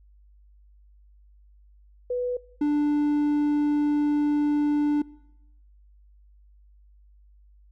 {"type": "tone pair in turn", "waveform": ["sine", "triangle"], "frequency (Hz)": [493.9, 294.5], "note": ["B4", "D4"], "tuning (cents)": [0, 5], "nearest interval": "major sixth", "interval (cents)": 895, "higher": "first", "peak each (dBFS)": [-24, -18], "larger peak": "second", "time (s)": [[2.1, 2.37], [2.61, 5.02]], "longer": "second", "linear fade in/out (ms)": 5, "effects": ["noise-tail reverb RT60 0.9 s tail -22 dB re dry", "added 50 Hz sine -52 dBFS peak until 7.71 s"]}